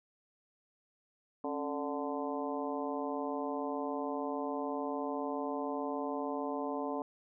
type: harmonic tone with a mistuned harmonic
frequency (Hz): 146.83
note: D3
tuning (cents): 0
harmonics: 2 / 3 / 4 / 5 / 6 / 7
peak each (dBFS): -38 / -40 / -41 / -42 / -43 / -43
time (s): 1.44-7.02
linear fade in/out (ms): 2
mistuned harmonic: 2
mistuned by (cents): -110
effects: none